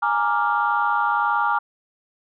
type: chord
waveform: sine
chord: Bb dominant seventh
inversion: third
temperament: equal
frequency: 830.6 / 932.3 / 1174.7 / 1396.9 Hz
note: Ab5 / Bb5 / D6 / F6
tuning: 0 / 0 / 0 / 0 cents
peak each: -23 dBFS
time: 0.02-1.59 s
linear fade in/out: 10 ms
effects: tanh soft clip ceiling -9 dBFS